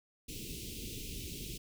pink band-stop noise, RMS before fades -43 dBFS, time 0.28-1.58 s, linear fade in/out 10 ms, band 440 to 2500 Hz, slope 48 dB/octave, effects none

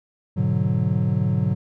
triangle chord, G# half-diminished seventh, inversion none, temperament equal, 103.83 / 123.47 / 146.83 / 185 Hz, G#2 / B2 / D3 / F#3, 0 / 0 / 0 / 0 cents, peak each -22 dBFS, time 0.36-1.55 s, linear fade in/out 20 ms, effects none

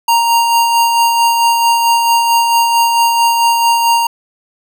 square tone with tremolo, 932 Hz, A#5, 1 cent flat, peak -8 dBFS, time 0.08-4.07 s, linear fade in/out 5 ms, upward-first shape sine, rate 4.5 Hz, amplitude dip 35%, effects none

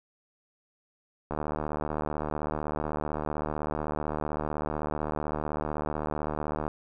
click train, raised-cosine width 1 ms, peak -17 dBFS, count 408, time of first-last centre 1.31-6.679 s, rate 75.8 Hz, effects none

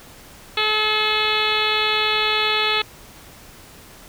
harmonic tone, 429.5 Hz, A4, 42 cents flat, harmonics 1 / 2 / 3 / 4 / 5 / 6 / 7 / 8 / 9 / 10, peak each -27 / -28 / -25 / -29 / -27 / -24 / -29 / -24 / -28 / -29 dBFS, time 0.57-2.82 s, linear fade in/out 5 ms, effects pink hiss -44 dBFS RMS until 4.08 s

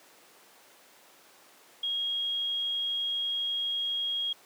sine tone, 3276 Hz, G#7, 24 cents flat, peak -28 dBFS, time 1.83-4.33 s, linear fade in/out 5 ms, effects pink hiss -56 dBFS RMS until 4.45 s + high-pass 400 Hz 12 dB/octave

